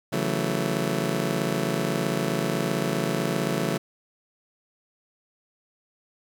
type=chord; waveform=20% pulse; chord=F# minor seventh; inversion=second; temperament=just; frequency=138.75 / 166.5 / 185 / 222 Hz; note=C#3 / E3 / F#3 / A3; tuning=+2 / +18 / 0 / +16 cents; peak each=-25 dBFS; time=0.12-3.78 s; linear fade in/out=10 ms; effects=none